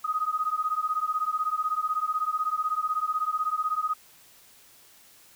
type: beating tone pair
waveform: sine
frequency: 1244.5 / 1260.5 Hz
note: D#6 / D#6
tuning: 0 / +22 cents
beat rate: 16 Hz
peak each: -28 dBFS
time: 0.04-3.94 s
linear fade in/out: 10 ms
effects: white hiss -55 dBFS RMS until 5.35 s